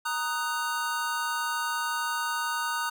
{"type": "chord", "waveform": "square", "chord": "D# minor", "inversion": "second", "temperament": "just", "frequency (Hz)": [933.4, 1244.5, 1493.4], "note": ["A#5", "D#6", "F#6"], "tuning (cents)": [2, 0, 16], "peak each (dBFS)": -33, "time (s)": [0.05, 2.9], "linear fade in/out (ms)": 10, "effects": []}